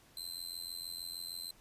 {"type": "tone with amplitude modulation", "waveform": "sawtooth", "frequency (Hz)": 4100, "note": "C8", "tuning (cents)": -36, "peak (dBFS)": -34, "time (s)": [0.17, 1.51], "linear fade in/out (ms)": 2, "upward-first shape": "sine", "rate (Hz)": 86.4, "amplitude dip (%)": 100, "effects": ["pink hiss -63 dBFS RMS until 1.6 s", "resampled to 32000 Hz"]}